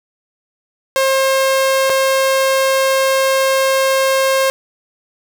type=tone with dropouts; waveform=sawtooth; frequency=534 Hz; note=C5; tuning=35 cents sharp; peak=-8 dBFS; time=0.96-4.5 s; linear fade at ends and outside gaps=0 ms; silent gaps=1.896-1.9 s; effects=none